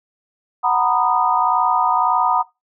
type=chord; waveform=sine; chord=B major seventh; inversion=second; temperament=just; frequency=740.8 / 926 / 987.8 / 1234.7 Hz; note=F#5 / A#5 / B5 / D#6; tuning=+2 / -12 / 0 / -14 cents; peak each=-20 dBFS; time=0.63-2.43 s; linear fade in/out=20 ms; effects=noise-tail reverb RT60 0.2 s tail -19 dB re dry